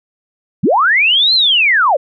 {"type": "linear two-way sweep", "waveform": "sine", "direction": "up then down", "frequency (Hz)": [119.1, 4226, 487.3], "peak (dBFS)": -8, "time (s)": [0.63, 1.97], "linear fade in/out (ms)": 10, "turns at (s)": 1.34, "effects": []}